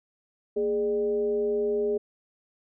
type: tone with frequency modulation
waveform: sine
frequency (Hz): 415.3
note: G#4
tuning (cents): 0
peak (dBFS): -23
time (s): 0.56-1.98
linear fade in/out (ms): 10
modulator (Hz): 183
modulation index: 0.48
effects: none